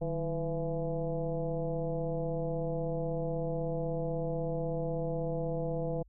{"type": "tone with frequency modulation", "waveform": "sine", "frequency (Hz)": 325.9, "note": "E4", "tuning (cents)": -20, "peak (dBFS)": -30, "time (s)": [0.01, 6.03], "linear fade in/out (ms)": 10, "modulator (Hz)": 172, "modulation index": 1.9, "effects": ["added 50 Hz sine -57 dBFS peak until 6.08 s"]}